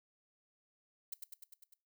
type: noise with echo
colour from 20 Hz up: violet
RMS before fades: -41 dBFS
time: 1.12-1.14 s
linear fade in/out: 5 ms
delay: 100 ms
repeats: 6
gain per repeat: -3 dB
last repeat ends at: 1.74 s
effects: noise-tail reverb RT60 0.3 s tail -20 dB re dry